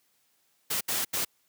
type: noise bursts at uneven times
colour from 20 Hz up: white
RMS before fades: -29 dBFS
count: 3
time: 0.7-0.81 / 0.88-1.05 / 1.13-1.25 s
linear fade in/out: 10 ms
effects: white hiss -70 dBFS RMS until 1.48 s + high-pass 100 Hz 12 dB/octave